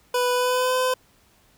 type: tone with pitch glide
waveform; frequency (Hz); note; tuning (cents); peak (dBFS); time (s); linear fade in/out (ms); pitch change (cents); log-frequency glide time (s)
25% pulse; 494.8 to 510.2; B4 to C5; +3 to -44; -16; 0.14-0.94; 5; +53; 0.33-0.74
effects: pink hiss -59 dBFS RMS until 1.57 s